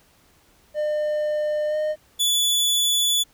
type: tone with pitch glide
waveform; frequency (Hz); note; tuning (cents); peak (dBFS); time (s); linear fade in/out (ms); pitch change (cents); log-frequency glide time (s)
triangle; 603 to 612.5; D5 to D#5; +46 to -27; -19; 0.74-1.96; 50; +27; 1.68-1.76
type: tone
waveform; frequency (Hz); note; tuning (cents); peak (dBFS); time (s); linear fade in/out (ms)
sawtooth; 3448; A7; -36; -15; 2.19-3.24; 20
effects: pink hiss -58 dBFS RMS until 3.33 s